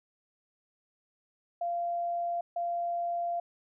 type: tone bursts at uneven times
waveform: sine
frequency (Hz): 691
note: F5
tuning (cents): -19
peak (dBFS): -29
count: 2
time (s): 1.61-2.41 / 2.56-3.4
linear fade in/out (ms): 5
effects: none